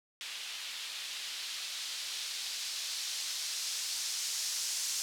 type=noise with low-pass filter sweep; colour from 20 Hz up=violet; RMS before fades=-38 dBFS; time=0.21-5.02 s; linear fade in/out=0 ms; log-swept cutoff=3100 to 5900 Hz; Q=1.4; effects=none